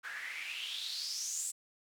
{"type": "noise with band-pass filter sweep", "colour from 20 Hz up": "white", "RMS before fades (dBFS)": -40, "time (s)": [0.03, 1.52], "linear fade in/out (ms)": 20, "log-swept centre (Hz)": [1500, 8200], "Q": 6.4, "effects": []}